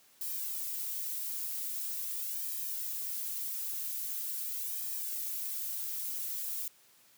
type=noise with flanger; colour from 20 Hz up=violet; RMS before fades=-37 dBFS; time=0.21-6.68 s; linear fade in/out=2 ms; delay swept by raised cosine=1.4 to 3.5 ms; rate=0.43 Hz; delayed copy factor=-0.9; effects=white hiss -63 dBFS RMS until 7.17 s + high-pass 100 Hz 12 dB/octave